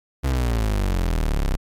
35% pulse exponential sweep, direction down, 68.4 to 31.69 Hz, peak -17 dBFS, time 0.23-1.57 s, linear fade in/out 20 ms, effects MP3 96 kbps

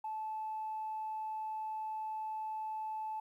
sine tone, 870 Hz, A5, 20 cents flat, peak -36 dBFS, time 0.04-3.2 s, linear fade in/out 5 ms, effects tanh soft clip ceiling -32 dBFS + 12-bit

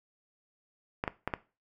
clicks, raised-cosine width 0.5 ms, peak -15 dBFS, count 4, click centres 1.039 / 1.078 / 1.276 / 1.338 s, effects noise-tail reverb RT60 0.3 s tail -17 dB re dry

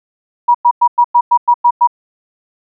sine tone bursts, 961 Hz, B5, 48 cents flat, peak -5 dBFS, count 9, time 0.48-1.874 s, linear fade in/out 10 ms, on 66 ms, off 100 ms, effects none

